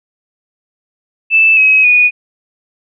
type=tone with pitch steps; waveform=sine; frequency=2637 / 2550 / 2466 Hz; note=E7 / D#7 / D#7; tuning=0 / +42 / -16 cents; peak=-5 dBFS; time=1.3-2.11 s; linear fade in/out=50 ms; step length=270 ms; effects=none